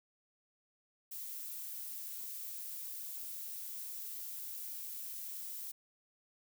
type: noise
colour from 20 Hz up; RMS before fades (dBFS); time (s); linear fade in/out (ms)
violet; -44; 1.11-5.72; 10
effects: none